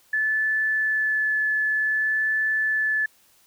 sine tone with vibrato, 1735 Hz, A6, 25 cents flat, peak -20 dBFS, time 0.13-3.06 s, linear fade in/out 5 ms, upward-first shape sine, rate 0.54 Hz, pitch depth 9 cents each way, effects white hiss -59 dBFS RMS until 3.46 s

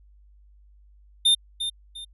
square tone with echo, 3619 Hz, A7, 48 cents sharp, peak -16 dBFS, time 1.25-1.35 s, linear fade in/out 10 ms, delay 350 ms, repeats 2, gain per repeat -10 dB, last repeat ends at 2.05 s, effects added 50 Hz sine -51 dBFS peak until 2.13 s + resampled to 32000 Hz

